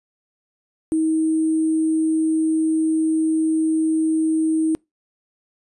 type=tone with sample-and-hold; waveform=sine; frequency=317.6 Hz; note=D#4; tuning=36 cents sharp; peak=-16 dBFS; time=0.92-4.75 s; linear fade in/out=0 ms; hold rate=8820 Hz; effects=noise-tail reverb RT60 0.2 s tail -26 dB re dry + resampled to 24000 Hz